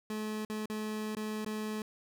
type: tone with dropouts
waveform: 30% pulse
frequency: 214.9 Hz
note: A3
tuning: 41 cents flat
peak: -32 dBFS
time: 0.1-1.82 s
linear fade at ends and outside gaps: 2 ms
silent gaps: 0.45-0.499 / 0.658-0.699 / 1.151-1.168 / 1.447-1.462 s
effects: none